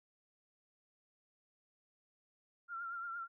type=tone with vibrato; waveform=sine; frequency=1377 Hz; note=F6; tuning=25 cents flat; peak=-40 dBFS; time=2.68-3.28 s; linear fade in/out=50 ms; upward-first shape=triangle; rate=8.7 Hz; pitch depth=58 cents each way; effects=none